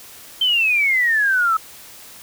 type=exponential sweep; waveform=sine; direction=down; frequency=3136 to 1283 Hz; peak=-14 dBFS; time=0.41-1.57 s; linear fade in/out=5 ms; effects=white hiss -41 dBFS RMS until 2.22 s